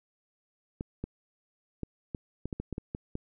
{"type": "clicks", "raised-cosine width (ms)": 3, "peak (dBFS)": -21, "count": 11, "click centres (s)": [0.809, 1.04, 1.833, 2.148, 2.456, 2.528, 2.6, 2.727, 2.781, 2.949, 3.154], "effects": []}